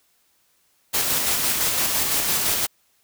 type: noise with tremolo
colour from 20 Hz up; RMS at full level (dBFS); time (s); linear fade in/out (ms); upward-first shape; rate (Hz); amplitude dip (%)
white; -21; 0.93-2.67; 20; square; 5.9; 25
effects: white hiss -64 dBFS RMS until 3.03 s